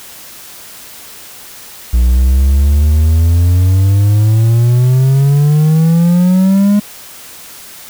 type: exponential sweep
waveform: triangle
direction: up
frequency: 59 to 207.7 Hz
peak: -4 dBFS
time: 1.93-6.8 s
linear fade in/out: 10 ms
effects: white hiss -33 dBFS RMS until 7.89 s